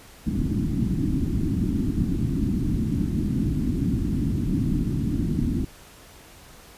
white low-pass noise, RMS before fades -24 dBFS, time 0.26-5.65 s, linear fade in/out 10 ms, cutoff 300 Hz, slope 48 dB/octave, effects pink hiss -48 dBFS RMS until 6.77 s + resampled to 32000 Hz

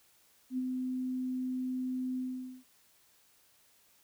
sine tone with ADSR envelope, 255.6 Hz, C4, 40 cents flat, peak -29 dBFS, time 0.5-2.64 s, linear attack 78 ms, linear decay 34 ms, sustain -3 dB, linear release 460 ms, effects white hiss -66 dBFS RMS until 4.03 s

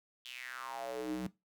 square tone with high-pass filter sweep, 62.7 Hz, B1, 27 cents sharp, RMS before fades -41 dBFS, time 0.25-1.27 s, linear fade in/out 5 ms, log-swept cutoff 3300 to 200 Hz, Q 5.4, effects noise-tail reverb RT60 0.2 s tail -18 dB re dry

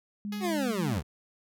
sine tone, 205.4 Hz, G#3, 19 cents flat, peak -32 dBFS, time 0.25-0.98 s, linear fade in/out 0 ms
5% pulse tone with exponential decay, 418.5 Hz, G#4, 13 cents sharp, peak -27 dBFS, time 0.32-0.88 s, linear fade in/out 5 ms, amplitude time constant 120 ms
25% pulse linear sweep, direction down, 384.3 to 62.5 Hz, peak -24 dBFS, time 0.4-1.03 s, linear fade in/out 50 ms
effects none

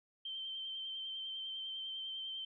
sine tone with vibrato, 3125 Hz, G7, 6 cents flat, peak -40 dBFS, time 0.25-2.45 s, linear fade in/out 5 ms, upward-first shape triangle, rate 10 Hz, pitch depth 26 cents each way, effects none

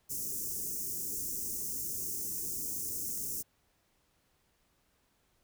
white band-stop noise, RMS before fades -37 dBFS, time 0.09-3.43 s, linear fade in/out 20 ms, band 440 to 5700 Hz, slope 48 dB/octave, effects pink hiss -73 dBFS RMS until 5.43 s

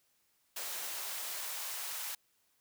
white noise with high-pass filter sweep, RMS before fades -40 dBFS, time 0.56-2.15 s, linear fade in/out 5 ms, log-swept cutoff 490 to 880 Hz, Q 0.97, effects white hiss -74 dBFS RMS until 2.6 s

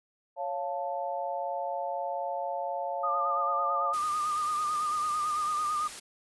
sine chord, Db augmented, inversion none, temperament equal, 554.4 / 698.5 / 880 Hz, Db5 / F5 / A5, 0 / 0 / 0 cents, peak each -35 / -34 / -35 dBFS, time 0.36-3.95 s, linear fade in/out 50 ms
sine tone with vibrato, 1214 Hz, D#6, 43 cents flat, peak -27 dBFS, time 3.03-5.88 s, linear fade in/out 10 ms, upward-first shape sine, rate 9 Hz, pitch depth 44 cents each way
white noise, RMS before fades -42 dBFS, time 3.93-6 s, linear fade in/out 10 ms
effects resampled to 24000 Hz

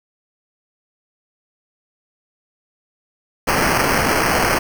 white noise with sample-and-hold, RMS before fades -17 dBFS, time 3.47-4.59 s, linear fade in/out 10 ms, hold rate 3675 Hz, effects none

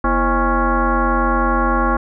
sine tone with frequency modulation, 529 Hz, C5, 19 cents sharp, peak -13 dBFS, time 0.04-1.97 s, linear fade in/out 5 ms, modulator 287 Hz, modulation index 3, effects none

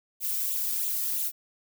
violet noise with flanger, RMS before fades -29 dBFS, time 0.2-1.32 s, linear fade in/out 50 ms, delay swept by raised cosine 0.27 to 1.67 ms, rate 3 Hz, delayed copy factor +0.65, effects none

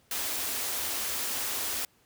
white band-stop noise, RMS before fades -32 dBFS, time 0.11-1.85 s, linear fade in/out 2 ms, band 110 to 220 Hz, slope 96 dB/octave, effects pink hiss -65 dBFS RMS until 2.05 s + high-pass 60 Hz 12 dB/octave

